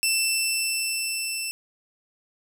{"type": "tone with level ramp", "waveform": "15% pulse", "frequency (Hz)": 2669, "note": "E7", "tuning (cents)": 21, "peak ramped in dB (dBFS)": [-13, -21], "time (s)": [0.03, 1.51], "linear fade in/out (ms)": 0, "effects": []}